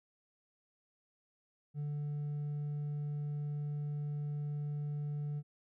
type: tone with hard clipping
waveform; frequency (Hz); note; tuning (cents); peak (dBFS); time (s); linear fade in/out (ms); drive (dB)
sine; 146.83; D3; 0; -36; 1.74-5.43; 50; 2
effects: none